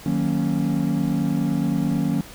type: chord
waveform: triangle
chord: D# minor seventh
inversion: none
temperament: equal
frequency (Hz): 155.56 / 185 / 233.1 / 277.2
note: D#3 / F#3 / A#3 / C#4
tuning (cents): 0 / 0 / 0 / 0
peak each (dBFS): -23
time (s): 0.06-2.21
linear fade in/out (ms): 2
effects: pink hiss -42 dBFS RMS until 2.34 s